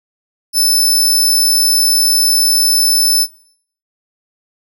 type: tone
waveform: 20% pulse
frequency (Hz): 5274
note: E8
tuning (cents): 0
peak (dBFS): -4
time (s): 0.53-3.27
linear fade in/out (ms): 50
effects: noise-tail reverb RT60 0.6 s tail -19 dB re dry